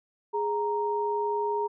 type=tone pair together; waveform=sine; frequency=415.3 / 932.3 Hz; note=G#4 / A#5; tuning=0 / 0 cents; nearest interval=octave + major second; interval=1400 cents; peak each=-28 dBFS; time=0.33-1.68 s; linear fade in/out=20 ms; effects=none